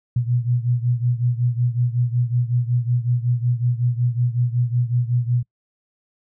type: beating tone pair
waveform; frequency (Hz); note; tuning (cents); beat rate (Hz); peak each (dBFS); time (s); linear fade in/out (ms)
sine; 120.1 / 125.5; B2 / B2; -48 / +28; 5.4; -19 / -22; 0.16-5.43; 5
effects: noise-tail reverb RT60 0.1 s tail -26 dB re dry